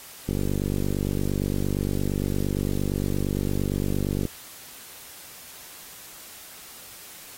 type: click train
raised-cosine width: 3 ms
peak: -13 dBFS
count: 194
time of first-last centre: 0.29-4.253 s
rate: 48.7 Hz
effects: white hiss -44 dBFS RMS until 7.37 s + AAC 48 kbps